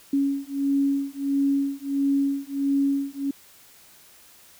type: beating tone pair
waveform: sine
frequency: 277.2 / 278.7 Hz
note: C#4 / C#4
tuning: 0 / +9 cents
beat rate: 1.5 Hz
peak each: -24 dBFS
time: 0.13-3.31 s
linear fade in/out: 5 ms
effects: white hiss -52 dBFS RMS until 4.59 s